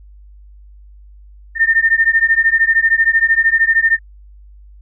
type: beating tone pair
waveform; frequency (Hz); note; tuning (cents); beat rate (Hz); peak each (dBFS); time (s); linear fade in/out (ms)
sine; 1807 / 1820; A6 / A#6; +46 / -42; 13; -13; 1.55-3.99; 50
effects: added 50 Hz sine -38 dBFS peak until 4.81 s